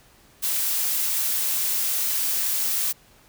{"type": "noise", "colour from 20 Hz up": "blue", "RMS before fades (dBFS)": -24, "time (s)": [0.42, 2.93], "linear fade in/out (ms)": 20, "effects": ["pink hiss -55 dBFS RMS until 3.28 s"]}